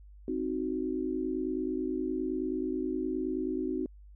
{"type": "chord", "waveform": "sine", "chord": "C diminished", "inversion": "none", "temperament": "equal", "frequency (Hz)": [261.6, 311.1, 370], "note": ["C4", "Eb4", "Gb4"], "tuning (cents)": [0, 0, 0], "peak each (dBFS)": -34, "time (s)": [0.28, 3.86], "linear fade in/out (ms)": 2, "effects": ["added 50 Hz sine -49 dBFS peak until 4.15 s"]}